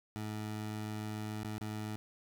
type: tone with dropouts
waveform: 20% pulse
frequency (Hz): 107.1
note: A2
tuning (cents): -46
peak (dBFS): -33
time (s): 0.16-1.96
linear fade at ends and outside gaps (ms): 0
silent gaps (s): 1.432-1.447 / 1.581-1.611
effects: none